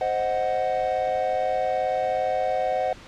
triangle chord, C diminished, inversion none, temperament equal, 523.3 / 622.3 / 740 Hz, C5 / Eb5 / Gb5, 0 / 0 / 0 cents, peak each -25 / -26 / -23 dBFS, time 0.01-2.93 s, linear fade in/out 2 ms, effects pink hiss -45 dBFS RMS until 3.07 s + low-pass 5000 Hz 12 dB/octave

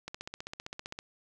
click train, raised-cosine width 0.2 ms, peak -22 dBFS, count 15, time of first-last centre 0.08-0.989 s, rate 15.4 Hz, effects none

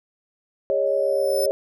sine chord, Ab suspended fourth, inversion none, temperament equal with one note detuned, 405.1 / 554.4 / 622.3 Hz, Ab4 / Db5 / Eb5, -43 / 0 / 0 cents, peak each -26 / -20 / -25 dBFS, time 0.7-1.51 s, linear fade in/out 0 ms
5% pulse tone with exponential growth, 5274 Hz, E8, in tune, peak -20 dBFS, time 0.86-1.46 s, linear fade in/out 5 ms, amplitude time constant 130 ms
effects none

